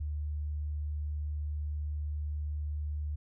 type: tone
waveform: sine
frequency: 74.6 Hz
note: D2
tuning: 28 cents sharp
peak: -32 dBFS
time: 0-3.16 s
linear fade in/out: 10 ms
effects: none